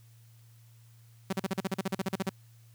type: tone bursts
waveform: sawtooth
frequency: 191.4 Hz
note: G3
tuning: 41 cents flat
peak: -24 dBFS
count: 15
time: 1.3-2.295 s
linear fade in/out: 5 ms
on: 29 ms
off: 40 ms
effects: added 115 Hz sine -54 dBFS peak until 2.74 s + white hiss -66 dBFS RMS until 2.74 s